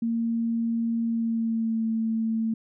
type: tone with pitch glide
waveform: sine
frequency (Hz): 230.1 to 223.9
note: A#3 to A3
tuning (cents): -22 to +30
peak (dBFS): -23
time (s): 0.02-2.54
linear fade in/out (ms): 5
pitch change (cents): -48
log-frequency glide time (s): 1.04-1.85
effects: none